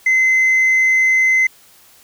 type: tone with tanh clipping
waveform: triangle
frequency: 2055 Hz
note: C7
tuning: 32 cents flat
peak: -11 dBFS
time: 0.06-1.47 s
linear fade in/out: 5 ms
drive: 6 dB
effects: white hiss -48 dBFS RMS until 2.03 s